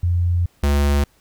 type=tone pair in turn; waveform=sine / square; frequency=87.4 / 71.42 Hz; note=F2 / D2; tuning=+2 / -48 cents; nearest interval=minor third; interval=350 cents; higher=first; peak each=-15 dBFS; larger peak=neither; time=0.03-0.46 / 0.63-1.04 s; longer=first; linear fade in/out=5 ms; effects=pink hiss -58 dBFS RMS until 1.2 s